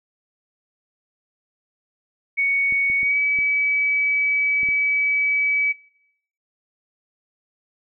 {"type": "tone with pitch glide", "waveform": "sine", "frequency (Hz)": [2229, 2286], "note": ["C#7", "D7"], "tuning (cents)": [9, -47], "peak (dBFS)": -17, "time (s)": [2.37, 5.73], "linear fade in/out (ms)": 20, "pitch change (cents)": 44, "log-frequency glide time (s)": [3, 3.18]}
{"type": "clicks", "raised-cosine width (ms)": 3, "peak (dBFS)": -26, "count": 6, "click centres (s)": [2.724, 2.9, 3.031, 3.388, 4.632, 4.688]}
{"effects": ["noise-tail reverb RT60 0.7 s tail -20 dB re dry"]}